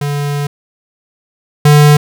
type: tone pair in turn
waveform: square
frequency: 144.2 / 147.83 Hz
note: D3 / D3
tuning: -31 / +12 cents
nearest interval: unison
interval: 43 cents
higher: second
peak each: -15 / -4 dBFS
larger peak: second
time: 0.01-0.47 / 1.65-1.97 s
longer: first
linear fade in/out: 5 ms
effects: none